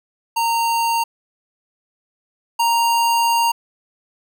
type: tone pair in turn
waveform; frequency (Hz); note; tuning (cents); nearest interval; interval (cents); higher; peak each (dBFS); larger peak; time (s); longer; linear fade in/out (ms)
square; 923 / 931.6; A#5 / A#5; -17 / -1; unison; 16; second; -17 / -15; second; 0.36-1.04 / 2.59-3.52; second; 10
effects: none